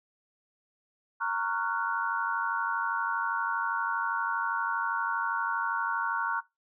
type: chord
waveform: sine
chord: Gb major seventh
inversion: first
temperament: just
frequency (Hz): 925 / 1110 / 1387.5 / 1480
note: Bb5 / Db6 / F6 / Gb6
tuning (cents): -14 / +2 / -12 / 0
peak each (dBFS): -33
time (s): 1.2-6.41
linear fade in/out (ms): 20
effects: noise-tail reverb RT60 0.2 s tail -20 dB re dry